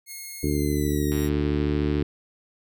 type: tone with pitch glide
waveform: 5% pulse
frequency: 2157 to 1888.7 Hz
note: C#7 to A#6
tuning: -48 to +22 cents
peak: -26 dBFS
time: 0.06-1.3 s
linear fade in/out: 50 ms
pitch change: -230 cents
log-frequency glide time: 0.45-1.07 s
type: harmonic tone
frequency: 73.42 Hz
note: D2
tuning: in tune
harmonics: 1 / 2 / 3 / 4 / 5 / 6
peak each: -27 / -28 / -32 / -26 / -29 / -33 dBFS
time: 0.43-2.03 s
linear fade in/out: 5 ms
type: click train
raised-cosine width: 0.3 ms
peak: -22 dBFS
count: 102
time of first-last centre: 1.12-2.022 s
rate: 112 Hz
effects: none